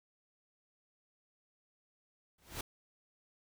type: noise with exponential growth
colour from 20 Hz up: pink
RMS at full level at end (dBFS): -36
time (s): 2.38-2.61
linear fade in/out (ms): 5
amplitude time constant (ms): 50
effects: none

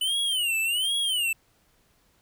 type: tone with vibrato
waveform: square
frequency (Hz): 2960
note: F#7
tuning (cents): 0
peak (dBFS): -24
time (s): 0.01-1.33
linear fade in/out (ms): 5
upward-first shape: sine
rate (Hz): 1.3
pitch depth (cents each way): 200
effects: pink hiss -65 dBFS RMS until 2.21 s

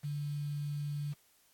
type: tone with quantisation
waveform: sine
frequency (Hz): 145.7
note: D3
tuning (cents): -13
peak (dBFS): -34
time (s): 0.03-1.14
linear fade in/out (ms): 20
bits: 9
effects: white hiss -68 dBFS RMS until 1.53 s + AAC 64 kbps

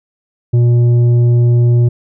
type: tone with tanh clipping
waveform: triangle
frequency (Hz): 120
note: B2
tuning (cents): -49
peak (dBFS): -8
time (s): 0.53-1.89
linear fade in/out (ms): 10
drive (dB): 11
effects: none

